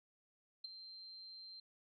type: tone with ADSR envelope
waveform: sine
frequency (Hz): 4142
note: C8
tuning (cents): -18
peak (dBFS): -39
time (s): 0.64-1.6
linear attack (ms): 7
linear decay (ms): 14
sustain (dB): -11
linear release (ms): 4
effects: MP3 96 kbps